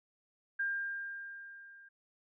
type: tone with level ramp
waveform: sine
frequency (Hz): 1600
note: G6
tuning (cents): +35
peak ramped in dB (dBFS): -30 to -54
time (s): 0.59-1.89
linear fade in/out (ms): 10
effects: none